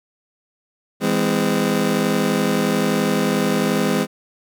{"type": "chord", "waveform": "25% pulse", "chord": "E augmented", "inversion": "none", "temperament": "just", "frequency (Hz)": [164.81, 206, 257.5], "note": ["E3", "G#3", "B#3"], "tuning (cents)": [0, -14, -28], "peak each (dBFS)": [-20, -16, -18], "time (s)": [1, 4.07], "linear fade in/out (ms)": 50, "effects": []}